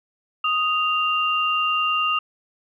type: tone pair together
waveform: sine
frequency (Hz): 1244.5 / 2785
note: D#6 / F7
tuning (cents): 0 / -5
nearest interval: octave + major second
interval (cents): 1395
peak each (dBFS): -21 / -22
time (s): 0.44-2.19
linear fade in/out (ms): 5
effects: none